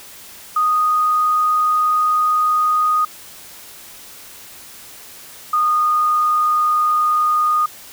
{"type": "tone pair in turn", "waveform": "sine", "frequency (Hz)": [1240, 1229.3], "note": ["D#6", "D#6"], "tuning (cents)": [-6, -21], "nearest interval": "unison", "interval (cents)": 15, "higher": "first", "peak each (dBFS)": -13, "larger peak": "neither", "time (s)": [[0.56, 3.05], [5.53, 7.66]], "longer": "first", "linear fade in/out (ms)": 5, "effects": ["white hiss -39 dBFS RMS until 7.92 s"]}